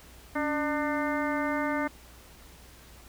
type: harmonic tone with a mistuned harmonic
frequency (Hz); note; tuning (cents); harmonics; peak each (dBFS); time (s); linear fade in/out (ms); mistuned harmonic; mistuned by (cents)
299.8; D4; +36; 1 / 2 / 3 / 4 / 5 / 6 / 7; -30 / -33 / -35 / -36 / -37 / -38 / -38; 0.35-1.88; 10; 1; -91
effects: added 60 Hz sine -53 dBFS peak until 3.08 s + pink hiss -53 dBFS RMS until 3.08 s